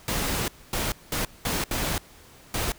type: noise bursts at uneven times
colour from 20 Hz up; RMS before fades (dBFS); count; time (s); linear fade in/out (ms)
pink; -27; 6; 0.08-0.48 / 0.73-0.92 / 1.12-1.25 / 1.45-1.64 / 1.71-1.98 / 2.54-2.72; 2
effects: pink hiss -51 dBFS RMS until 2.78 s